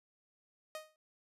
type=tone with exponential decay; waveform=sawtooth; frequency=622.3 Hz; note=D#5; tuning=in tune; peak=-35 dBFS; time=0.75-0.96 s; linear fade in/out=1 ms; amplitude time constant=45 ms; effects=resampled to 32000 Hz